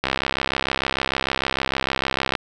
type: click train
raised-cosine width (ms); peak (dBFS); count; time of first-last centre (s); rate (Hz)
0.3; -4; 155; 0.04-2.352; 66.6
effects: none